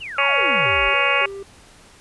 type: exponential sweep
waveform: sine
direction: down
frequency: 3107 to 39.95 Hz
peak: -29 dBFS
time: 0-0.9 s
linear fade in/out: 20 ms
type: harmonic tone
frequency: 279.2 Hz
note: C#4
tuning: 13 cents sharp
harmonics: 2 / 3 / 4 / 5 / 6 / 7 / 8 / 9 / 10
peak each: -25 / -28 / -23 / -26 / -28 / -27 / -22 / -22 / -24 dBFS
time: 0.18-1.26 s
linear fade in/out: 5 ms
type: tone with vibrato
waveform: triangle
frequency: 440 Hz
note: A4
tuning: in tune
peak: -28 dBFS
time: 0.38-1.43 s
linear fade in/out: 5 ms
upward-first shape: square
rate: 1.8 Hz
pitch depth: 190 cents each way
effects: pink hiss -48 dBFS RMS until 2 s + resampled to 24000 Hz